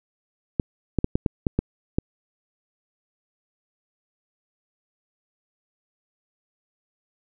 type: clicks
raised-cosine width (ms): 3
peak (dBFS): -7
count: 8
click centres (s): 0.598 / 0.987 / 1.044 / 1.155 / 1.262 / 1.468 / 1.59 / 1.985
effects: none